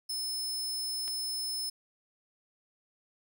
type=tone; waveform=sawtooth; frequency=5230 Hz; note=E8; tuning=15 cents flat; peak=-30 dBFS; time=0.09-1.7 s; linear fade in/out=10 ms
type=clicks; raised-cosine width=0.2 ms; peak=-27 / -36 dBFS; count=2; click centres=1.079 / 1.082 s
effects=none